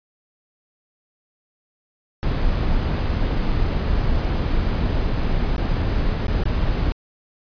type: noise with dropouts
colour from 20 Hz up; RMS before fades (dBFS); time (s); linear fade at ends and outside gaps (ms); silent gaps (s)
brown; -20; 2.23-6.92; 0; 3.519-3.523 / 5.564-5.581 / 6.269-6.282 / 6.436-6.455
effects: resampled to 11025 Hz